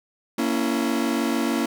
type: chord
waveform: 40% pulse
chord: A# diminished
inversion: none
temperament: just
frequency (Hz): 233.1 / 279.7 / 335.6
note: A#3 / C#4 / E4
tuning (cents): 0 / +16 / +31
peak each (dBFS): -24 / -25 / -26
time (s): 0.38-1.66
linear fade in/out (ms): 5
effects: none